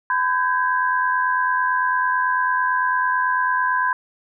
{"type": "tone cluster", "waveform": "sine", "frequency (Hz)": [1008, 1555, 1644], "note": ["B5", "G6", "G#6"], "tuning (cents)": [35, -14, -18], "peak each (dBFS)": [-19, -24, -24], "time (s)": [0.1, 3.93], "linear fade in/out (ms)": 2, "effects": []}